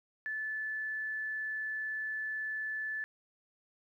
sine tone, 1741 Hz, A6, 19 cents flat, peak -34 dBFS, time 0.26-3.04 s, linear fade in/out 0 ms, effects 12-bit

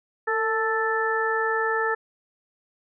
harmonic tone with a mistuned harmonic, 440 Hz, A4, in tune, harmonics 1 / 2 / 3 / 4, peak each -26 / -29 / -28 / -26 dBFS, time 0.27-1.95 s, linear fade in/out 10 ms, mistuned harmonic 1, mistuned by +39 cents, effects none

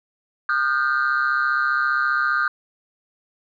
sine tone cluster, 1219 / 1422 / 1557 Hz, D#6 / F6 / G6, -36 / +31 / -12 cents, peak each -21 dBFS, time 0.49-2.48 s, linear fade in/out 2 ms, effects tanh soft clip ceiling -13 dBFS

